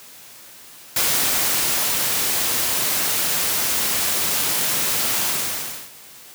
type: noise with ADSR envelope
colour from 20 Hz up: white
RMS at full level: -19 dBFS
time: 0.96-5.92 s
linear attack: 4 ms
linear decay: 1000 ms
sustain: -2 dB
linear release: 670 ms
effects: white hiss -43 dBFS RMS until 6.34 s + high-pass 80 Hz 12 dB/octave